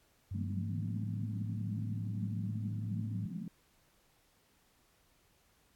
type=tone with pitch glide; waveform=sine; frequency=96 to 107.76 Hz; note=G2 to A2; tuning=-36 to -36 cents; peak=-36 dBFS; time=0.31-3.26 s; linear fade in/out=5 ms; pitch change=+200 cents; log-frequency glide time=0.49-0.91 s
type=band-pass noise; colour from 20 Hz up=pink; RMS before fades=-41 dBFS; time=0.34-3.48 s; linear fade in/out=2 ms; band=160 to 230 Hz; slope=48 dB/octave
effects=pink hiss -70 dBFS RMS until 5.75 s + AAC 64 kbps